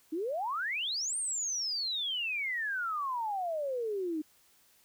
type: exponential two-way sweep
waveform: sine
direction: up then down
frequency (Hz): 299.1 to 9050 to 299.1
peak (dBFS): -31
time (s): 0.12-4.22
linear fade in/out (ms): 10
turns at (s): 1.17
effects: white hiss -65 dBFS RMS until 4.84 s